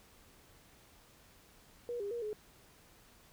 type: tone with pitch steps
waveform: sine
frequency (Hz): 480.2 / 404 / 473.2 / 424.1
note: B4 / G#4 / A#4 / G#4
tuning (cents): -49 / -48 / +26 / +36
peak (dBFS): -36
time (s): 1.89-2.33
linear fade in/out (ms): 0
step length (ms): 110
effects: pink hiss -62 dBFS RMS until 3.32 s